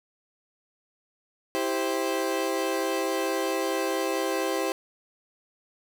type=chord; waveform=30% pulse; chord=C major; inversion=first; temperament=equal with one note detuned; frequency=327.5 / 392 / 523.3 Hz; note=E4 / G4 / C5; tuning=-11 / 0 / 0 cents; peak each=-28 / -27 / -27 dBFS; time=1.55-4.72 s; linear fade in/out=0 ms; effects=none